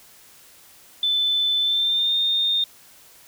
sine tone with pitch glide, 3517 to 3649 Hz, A7 to A#7, -1 to -38 cents, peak -18 dBFS, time 1.03-2.64 s, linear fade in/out 2 ms, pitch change +63 cents, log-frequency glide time 1.61-2.16 s, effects white hiss -50 dBFS RMS until 3.27 s

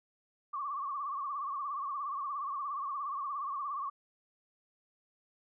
sine tone with vibrato, 1131 Hz, C#6, 34 cents sharp, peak -34 dBFS, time 0.53-3.9 s, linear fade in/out 10 ms, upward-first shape triangle, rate 17 Hz, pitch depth 120 cents each way, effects none

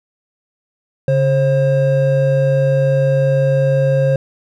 triangle tone pair together, 140 / 534.2 Hz, C#3 / C5, +18 / +36 cents, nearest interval octave + major seventh, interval 2318 cents, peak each -12 dBFS, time 1.08-4.16 s, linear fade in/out 2 ms, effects none

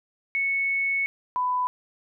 sine tone pair in turn, 2209 / 997.7 Hz, C#7 / B5, -7 / +17 cents, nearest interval octave + major second, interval 1376 cents, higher first, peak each -22 dBFS, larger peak neither, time 0.35-1.06 / 1.36-1.67 s, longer first, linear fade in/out 0 ms, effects none

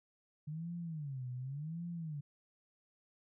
sine tone with vibrato, 146.83 Hz, D3, in tune, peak -39 dBFS, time 0.47-2.21 s, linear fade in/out 10 ms, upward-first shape sine, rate 0.89 Hz, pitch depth 280 cents each way, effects none

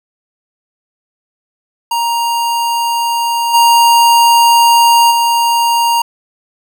square tone with level steps, 936 Hz, A#5, 7 cents sharp, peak -13 / -6 / -10 dBFS, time 1.91-6.02 s, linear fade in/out 5 ms, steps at 3.53 / 5.1 s, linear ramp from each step 20 ms, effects none

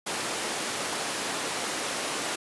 pink high-pass noise, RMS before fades -31 dBFS, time 0.06-2.36 s, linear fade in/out 10 ms, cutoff 330 Hz, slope 12 dB/octave, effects resampled to 24000 Hz

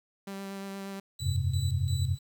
sawtooth tone with vibrato, 196 Hz, G3, in tune, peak -33 dBFS, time 0.27-1 s, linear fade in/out 5 ms, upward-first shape sine, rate 8.5 Hz, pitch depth 12 cents each way
30% pulse tone with tremolo, 3951 Hz, B7, in tune, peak -37 dBFS, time 1.19-2.19 s, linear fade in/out 5 ms, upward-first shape square, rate 2.9 Hz, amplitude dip 75%
sine chord, F suspended second, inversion none, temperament just, 87.31 / 98.22 / 130.96 Hz, F2 / G2 / C3, 0 / +4 / +2 cents, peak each -30 dBFS, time 1.2-2.18 s, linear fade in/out 50 ms
effects 10-bit

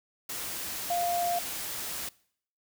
sine tone in noise, 698.5 Hz, F5, in tune, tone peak -26 dBFS, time 0.9-1.39 s, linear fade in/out 5 ms, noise white, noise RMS -36 dBFS, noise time 0.29-2.09 s, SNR +7 dB, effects noise-tail reverb RT60 0.6 s tail -22 dB re dry

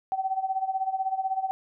sine tone with tremolo, 765 Hz, G5, 42 cents flat, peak -22 dBFS, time 0.12-1.51 s, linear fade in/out 0 ms, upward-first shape sine, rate 16 Hz, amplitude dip 80%, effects none

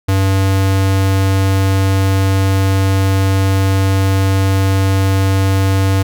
square tone, 96.5 Hz, G2, 27 cents flat, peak -11 dBFS, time 0.08-6.03 s, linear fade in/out 10 ms, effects none

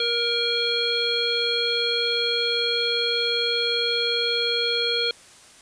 harmonic tone, 471.3 Hz, A#4, 19 cents sharp, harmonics 1 / 3 / 5 / 7 / 9, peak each -27 / -31 / -31 / -25 / -26 dBFS, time 0-5.11 s, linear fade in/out 2 ms, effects white hiss -49 dBFS RMS until 5.61 s + resampled to 22050 Hz

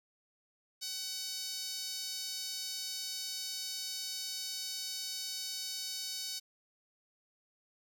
sawtooth tone with high-pass filter, 752 Hz, F#5, 28 cents sharp, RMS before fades -40 dBFS, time 0.81-6.4 s, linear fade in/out 20 ms, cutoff 4600 Hz, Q 2.8, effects none

